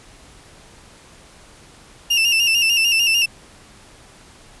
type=tone with vibrato; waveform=35% pulse; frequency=2738 Hz; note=F7; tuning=35 cents flat; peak=-12 dBFS; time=2.1-3.26 s; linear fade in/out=10 ms; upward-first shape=square; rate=6.7 Hz; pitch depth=50 cents each way; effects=pink hiss -46 dBFS RMS until 4.6 s + resampled to 24000 Hz